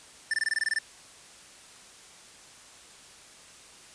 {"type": "tone bursts", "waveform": "square", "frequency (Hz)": 1782, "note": "A6", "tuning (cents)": 22, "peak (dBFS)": -25, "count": 10, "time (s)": [0.31, 0.787], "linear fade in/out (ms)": 2, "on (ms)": 27, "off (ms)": 23, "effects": ["white hiss -51 dBFS RMS until 3.94 s", "resampled to 22050 Hz"]}